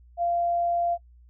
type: tone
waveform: sine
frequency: 691 Hz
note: F5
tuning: 19 cents flat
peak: -22 dBFS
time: 0.17-0.98 s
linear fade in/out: 50 ms
effects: noise-tail reverb RT60 0.1 s tail -22 dB re dry + added 60 Hz sine -50 dBFS peak until 1.29 s